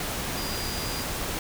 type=tone in noise; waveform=sine; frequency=4848 Hz; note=D#8; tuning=46 cents flat; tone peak=-36 dBFS; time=0.37-1.03 s; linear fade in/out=2 ms; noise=pink; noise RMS=-31 dBFS; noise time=0-1.39 s; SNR=-8 dB; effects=none